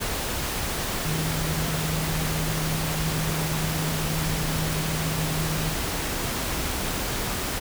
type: tone in noise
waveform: sine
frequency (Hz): 157.5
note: D#3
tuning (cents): +21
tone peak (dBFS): -27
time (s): 1.04-5.75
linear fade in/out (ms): 20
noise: pink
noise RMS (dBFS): -28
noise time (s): 0-7.6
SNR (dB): -2
effects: none